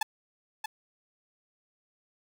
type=tone with echo; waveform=sawtooth; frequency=867 Hz; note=A5; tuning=26 cents flat; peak=-21 dBFS; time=0.01-0.03 s; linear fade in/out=5 ms; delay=630 ms; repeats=1; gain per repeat=-7 dB; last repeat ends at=0.66 s; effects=none